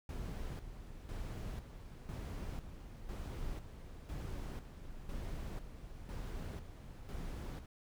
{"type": "noise with tremolo", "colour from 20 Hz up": "brown", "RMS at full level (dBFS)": -42, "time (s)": [0.09, 7.66], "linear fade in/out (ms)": 2, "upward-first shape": "square", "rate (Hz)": 1, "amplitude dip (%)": 60, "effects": []}